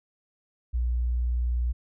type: tone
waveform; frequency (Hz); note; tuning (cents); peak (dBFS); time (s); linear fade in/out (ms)
sine; 60.3; B1; -41; -23; 0.73-1.73; 20
effects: none